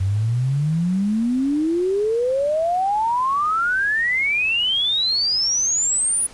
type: exponential sweep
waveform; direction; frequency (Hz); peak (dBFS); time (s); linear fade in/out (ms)
sine; up; 92.5 to 9956; -17; 0-6.27; 10
effects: pink hiss -44 dBFS RMS until 6.33 s + resampled to 24000 Hz